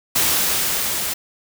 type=noise with level ramp; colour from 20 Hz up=white; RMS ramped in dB=-17 to -24 dBFS; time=0.15-1.14 s; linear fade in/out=10 ms; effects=none